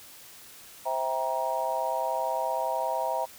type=chord; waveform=sine; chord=C dominant seventh; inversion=none; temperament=just; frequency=523.3 / 654.1 / 784.9 / 941.9 Hz; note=C5 / E5 / G5 / Bb5; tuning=0 / -14 / +2 / +18 cents; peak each=-34 / -31 / -33 / -30 dBFS; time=0.85-3.26 s; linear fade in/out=20 ms; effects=white hiss -49 dBFS RMS until 3.38 s